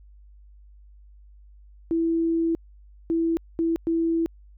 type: tone bursts at uneven times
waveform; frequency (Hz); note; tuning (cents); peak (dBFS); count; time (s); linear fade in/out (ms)
sine; 330.5; E4; +5; -20; 4; 1.91-2.55 / 3.1-3.37 / 3.59-3.76 / 3.87-4.26; 0
effects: added 50 Hz sine -47 dBFS peak until 4.57 s